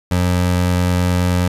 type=tone; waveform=25% pulse; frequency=89.5 Hz; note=F2; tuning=43 cents sharp; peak=-10 dBFS; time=0.11-1.48 s; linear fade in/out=5 ms; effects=resampled to 32000 Hz

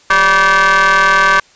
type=ring-modulated tone; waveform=35% pulse; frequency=190 Hz; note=F#3; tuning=46 cents sharp; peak=-3 dBFS; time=0.1-1.4 s; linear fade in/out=5 ms; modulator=1350 Hz; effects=white hiss -47 dBFS RMS until 1.55 s + resampled to 16000 Hz

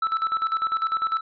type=tone with tremolo; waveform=triangle; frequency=1318.5 Hz; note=E6; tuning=in tune; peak=-18 dBFS; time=0.02-1.21 s; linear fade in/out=5 ms; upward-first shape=square; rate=10 Hz; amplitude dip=70%; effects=resampled to 11025 Hz

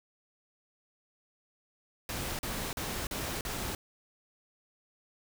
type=noise bursts; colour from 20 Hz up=pink; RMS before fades=-36 dBFS; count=5; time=2.09-3.75 s; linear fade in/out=2 ms; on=300 ms; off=40 ms; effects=none

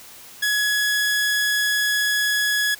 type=tone; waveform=sawtooth; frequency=1683 Hz; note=G#6; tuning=23 cents sharp; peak=-15 dBFS; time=0.42-2.75 s; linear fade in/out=10 ms; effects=white hiss -43 dBFS RMS until 2.79 s

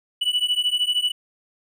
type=beating tone pair; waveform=triangle; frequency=2952 / 2965 Hz; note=F#7 / F#7; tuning=-5 / +3 cents; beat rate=13 Hz; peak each=-21 dBFS; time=0.21-1.12 s; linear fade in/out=10 ms; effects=none

